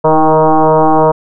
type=tone with frequency modulation; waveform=sine; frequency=155.56 Hz; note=D#3; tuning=in tune; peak=-5 dBFS; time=0.04-1.12 s; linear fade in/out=10 ms; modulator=157 Hz; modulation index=5.8; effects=none